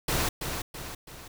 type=noise with echo; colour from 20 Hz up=pink; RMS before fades=-27 dBFS; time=0.08-0.29 s; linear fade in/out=5 ms; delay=330 ms; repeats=3; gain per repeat=-6 dB; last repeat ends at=1.28 s; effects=none